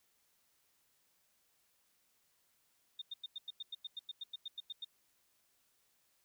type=tone bursts; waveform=sine; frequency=3657 Hz; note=A#7; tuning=34 cents flat; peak=-40 dBFS; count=16; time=2.99-4.847 s; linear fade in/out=5 ms; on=27 ms; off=95 ms; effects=white hiss -75 dBFS RMS until 6.24 s